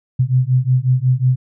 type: beating tone pair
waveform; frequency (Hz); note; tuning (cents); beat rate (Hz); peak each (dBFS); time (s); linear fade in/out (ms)
sine; 125.2 / 130.7; B2 / C3; +24 / -1; 5.5; -15; 0.19-1.36; 10
effects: none